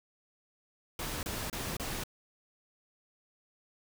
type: noise bursts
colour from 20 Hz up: pink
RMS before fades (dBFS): -37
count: 4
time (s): 0.99-2.037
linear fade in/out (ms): 2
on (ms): 240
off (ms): 29
effects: none